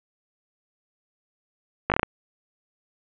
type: slowing click train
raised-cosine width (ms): 0.5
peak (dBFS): -5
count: 6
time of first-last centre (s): 1.9-2.031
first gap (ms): 18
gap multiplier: 1.19
effects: resampled to 8000 Hz + 7-bit